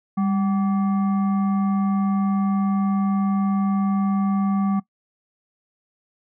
sine tone with frequency modulation, 198.3 Hz, G3, 20 cents sharp, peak -18 dBFS, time 0.17-4.8 s, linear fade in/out 10 ms, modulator 960 Hz, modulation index 0.42, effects noise-tail reverb RT60 0.1 s tail -20 dB re dry

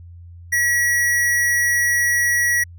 square tone with amplitude modulation, 1924 Hz, B6, 46 cents flat, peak -15 dBFS, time 0.52-2.64 s, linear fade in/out 10 ms, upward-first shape sine, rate 240 Hz, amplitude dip 25%, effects added 86 Hz sine -37 dBFS peak until 2.78 s

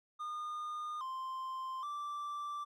triangle tone with pitch steps, 1219 / 1045 / 1171 Hz, D#6 / C6 / D6, -36 / -2 / -5 cents, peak -36 dBFS, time 0.19-2.65 s, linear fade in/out 20 ms, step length 820 ms, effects MP3 96 kbps

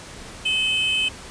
triangle tone pair together, 2575 / 3057 Hz, E7 / G7, -41 / -44 cents, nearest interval minor third, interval 297 cents, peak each -21 / -20 dBFS, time 0.45-1.09 s, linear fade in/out 10 ms, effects pink hiss -39 dBFS RMS until 1.3 s + resampled to 22050 Hz

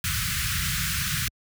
pink band-stop noise, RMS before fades -26 dBFS, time 0.04-1.28 s, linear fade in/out 2 ms, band 180 to 1300 Hz, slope 48 dB/octave, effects high-pass 60 Hz 12 dB/octave

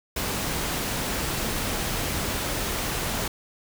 pink noise, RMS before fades -28 dBFS, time 0.16-3.28 s, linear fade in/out 5 ms, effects none

